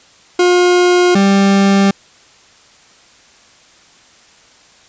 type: tone pair in turn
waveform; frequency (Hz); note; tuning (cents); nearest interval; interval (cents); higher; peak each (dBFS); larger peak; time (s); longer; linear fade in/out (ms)
40% pulse; 357 / 197.09; F4 / G3; +38 / +10; minor seventh; 1028; first; -7; neither; 0.39-1.15 / 1.15-1.91; neither; 5
effects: white hiss -46 dBFS RMS until 4.88 s + resampled to 16000 Hz